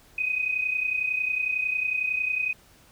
sine tone pair together, 2503 / 2534 Hz, D#7 / D#7, +10 / +31 cents, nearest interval unison, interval 21 cents, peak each -25 / -30 dBFS, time 0.18-2.53 s, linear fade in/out 5 ms, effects pink hiss -56 dBFS RMS until 2.91 s

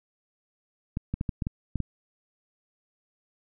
clicks, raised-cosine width 5 ms, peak -16 dBFS, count 8, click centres 0.971 / 1.14 / 1.211 / 1.292 / 1.422 / 1.469 / 1.757 / 1.803 s, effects none

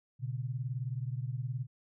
sine beating tone pair, 121 / 140 Hz, B2 / C#3, -35 / +18 cents, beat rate 19 Hz, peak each -35 / -38 dBFS, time 0.19-1.67 s, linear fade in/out 50 ms, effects none

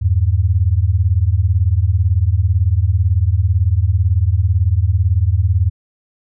sine beating tone pair, 82.41 / 100.41 Hz, E2 / G2, 0 / +42 cents, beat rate 18 Hz, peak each -14 dBFS, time 0.01-5.7 s, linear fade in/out 20 ms, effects none

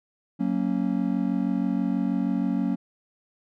triangle chord, F# major, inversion none, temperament just, 185 / 231.2 / 277.5 Hz, F#3 / A#3 / C#4, 0 / -14 / +2 cents, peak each -25 dBFS, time 0.39-2.76 s, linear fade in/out 20 ms, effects none

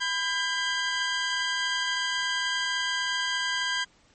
20% pulse tone pair together, 1002 / 1603 Hz, B5 / G6, +25 / +38 cents, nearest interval minor sixth, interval 813 cents, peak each -27 / -22 dBFS, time 0-3.85 s, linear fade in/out 20 ms, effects pink hiss -61 dBFS RMS until 4.14 s + MP3 32 kbps

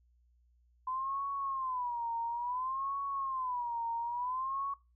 sine tone with vibrato, 1015 Hz, B5, 47 cents sharp, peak -33 dBFS, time 0.87-4.74 s, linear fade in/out 5 ms, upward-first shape sine, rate 0.58 Hz, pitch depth 160 cents each way, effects noise-tail reverb RT60 0.3 s tail -22 dB re dry + added 60 Hz sine -65 dBFS peak until 4.95 s

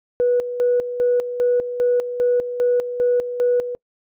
sine tone with tremolo, 489.3 Hz, B4, 16 cents flat, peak -13 dBFS, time 0.2-3.75 s, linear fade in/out 0 ms, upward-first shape square, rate 2.5 Hz, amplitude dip 70%, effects noise-tail reverb RT60 0.1 s tail -26 dB re dry + tanh soft clip ceiling -10 dBFS

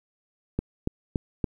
click train, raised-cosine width 3 ms, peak -12 dBFS, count 4, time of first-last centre 0.59-1.442 s, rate 3.52 Hz, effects 9-bit

